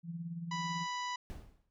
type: tone with tremolo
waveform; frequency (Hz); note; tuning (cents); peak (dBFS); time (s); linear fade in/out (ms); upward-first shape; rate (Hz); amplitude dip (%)
sine; 168.6; E3; +39; -36; 0.03-0.87; 50; sine; 18; 55
type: harmonic tone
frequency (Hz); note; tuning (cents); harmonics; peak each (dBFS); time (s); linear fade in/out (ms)
987.8; B5; 0; 1 / 2 / 3 / 4 / 5 / 6 / 7; -37 / -43 / -47 / -49 / -51 / -53 / -54; 0.51-1.16; 5
type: noise with exponential decay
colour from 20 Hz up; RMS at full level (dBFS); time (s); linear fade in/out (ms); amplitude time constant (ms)
brown; -40; 1.3-1.7; 0; 86
effects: none